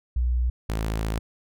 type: tone pair in turn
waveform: sine / sawtooth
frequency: 61 / 54.44 Hz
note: B1 / A1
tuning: -21 / -18 cents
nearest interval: major second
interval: 197 cents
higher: first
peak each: -20 / -21 dBFS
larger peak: first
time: 0.16-0.5 / 0.69-1.19 s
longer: second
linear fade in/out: 5 ms
effects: none